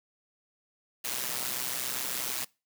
white noise with amplitude modulation, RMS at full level -30 dBFS, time 1.04-2.45 s, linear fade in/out 10 ms, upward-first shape sine, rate 127 Hz, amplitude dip 75%, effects noise-tail reverb RT60 0.3 s tail -24 dB re dry + high-pass 100 Hz 12 dB/octave

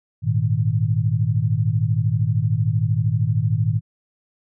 sine chord, Ab suspended second, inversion none, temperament just, 103.83 / 116.8 / 155.74 Hz, Ab2 / Bb2 / Eb3, 0 / +4 / +2 cents, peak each -21 / -20 / -23 dBFS, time 0.22-3.81 s, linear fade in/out 50 ms, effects none

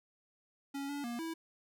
square tone with pitch steps, 278.3 / 285.7 / 237.3 / 327 Hz, C#4 / D4 / A#3 / E4, +7 / -48 / +31 / -14 cents, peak -38 dBFS, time 0.74-1.34 s, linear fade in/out 10 ms, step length 150 ms, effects none

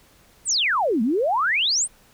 sine exponential two-way sweep, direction down then up, 9397 to 207.7 to 9397 Hz, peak -18 dBFS, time 0.45-1.88 s, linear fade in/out 50 ms, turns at 1.02 s, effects pink hiss -55 dBFS RMS until 2.13 s

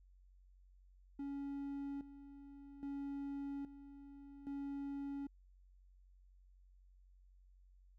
triangle tone with tremolo, 280 Hz, C#4, 18 cents sharp, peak -39 dBFS, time 1.19-5.27 s, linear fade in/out 5 ms, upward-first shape square, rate 0.61 Hz, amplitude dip 75%, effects added 46 Hz sine -62 dBFS peak until 7.98 s

